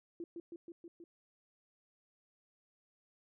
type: tone with echo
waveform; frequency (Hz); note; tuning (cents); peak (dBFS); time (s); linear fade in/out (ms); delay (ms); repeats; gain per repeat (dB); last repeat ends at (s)
sine; 339.9; F4; -47; -40; 0.2-0.24; 2; 160; 5; -2; 1.04
effects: none